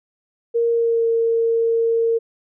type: tone with pitch glide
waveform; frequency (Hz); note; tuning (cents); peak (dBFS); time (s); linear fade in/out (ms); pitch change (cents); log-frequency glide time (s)
sine; 466.2 to 458.5; A#4 to A#4; 0 to -29; -15; 0.54-2.19; 20; -29; 0.7-1.06
effects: none